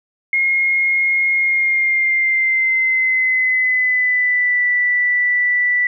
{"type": "tone with pitch glide", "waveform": "sine", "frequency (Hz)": [2148, 1969.7], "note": ["C7", "B6"], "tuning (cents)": [45, -5], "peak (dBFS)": -13, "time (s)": [0.33, 5.87], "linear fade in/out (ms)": 2, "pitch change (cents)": -150, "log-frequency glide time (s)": [1.33, 4.64], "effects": []}